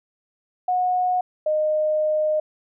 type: tone pair in turn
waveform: sine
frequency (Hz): 729 / 614.8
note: F#5 / D#5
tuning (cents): -26 / -21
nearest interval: minor third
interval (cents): 295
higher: first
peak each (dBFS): -18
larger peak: neither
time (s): 0.68-1.21 / 1.46-2.4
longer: second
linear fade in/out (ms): 5
effects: none